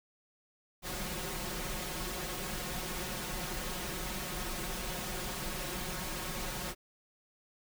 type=noise with comb filter; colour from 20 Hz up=pink; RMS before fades=-38 dBFS; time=0.82-6.75 s; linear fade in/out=50 ms; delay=5.5 ms; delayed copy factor=+0.95; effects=none